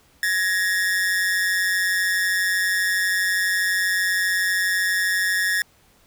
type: ring-modulated tone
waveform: 45% pulse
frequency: 1772 Hz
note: A6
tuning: 12 cents sharp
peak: -16 dBFS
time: 0.23-5.62 s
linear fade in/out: 0 ms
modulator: 93.8 Hz
effects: pink hiss -57 dBFS RMS until 6.06 s